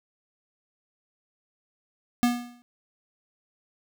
square tone with exponential decay, 242 Hz, B3, 35 cents flat, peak -17 dBFS, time 2.23-2.62 s, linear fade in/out 0 ms, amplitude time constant 83 ms, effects none

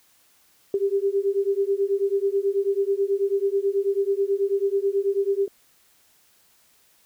sine beating tone pair, 391.6 / 400.8 Hz, G4 / G4, -2 / +38 cents, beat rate 9.2 Hz, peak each -23 dBFS, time 0.74-5.48 s, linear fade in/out 2 ms, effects white hiss -60 dBFS RMS until 7.05 s

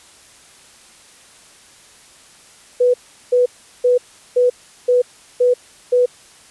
sine tone bursts, 493.9 Hz, B4, in tune, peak -10 dBFS, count 7, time 2.8-6.06 s, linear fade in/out 10 ms, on 140 ms, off 380 ms, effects white hiss -46 dBFS RMS until 6.5 s + resampled to 24000 Hz

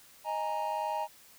triangle chord, D# suspended fourth, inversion none, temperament equal, 622.3 / 830.6 / 932.3 Hz, D#5 / G#5 / A#5, 0 / 0 / 0 cents, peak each -35 / -33 / -32 dBFS, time 0.24-1.08 s, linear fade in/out 50 ms, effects white hiss -57 dBFS RMS until 1.38 s

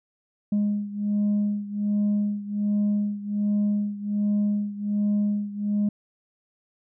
sine beating tone pair, 206 / 207.3 Hz, G#3 / G#3, -14 / -3 cents, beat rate 1.3 Hz, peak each -22 / -25 dBFS, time 0.52-5.89 s, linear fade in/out 5 ms, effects tanh soft clip ceiling -18 dBFS

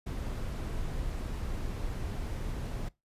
brown noise, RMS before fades -35 dBFS, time 0.06-2.89 s, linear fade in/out 10 ms, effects noise-tail reverb RT60 0.2 s tail -21 dB re dry + resampled to 32000 Hz

